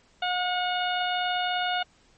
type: harmonic tone with a mistuned harmonic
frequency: 722 Hz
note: F#5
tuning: 43 cents flat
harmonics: 1 / 2 / 3 / 4 / 5 / 6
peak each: -27 / -31 / -37 / -32 / -35 / -46 dBFS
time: 0.22-1.83 s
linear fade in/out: 5 ms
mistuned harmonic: 3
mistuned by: +29 cents
effects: pink hiss -61 dBFS RMS until 2.17 s + MP3 32 kbps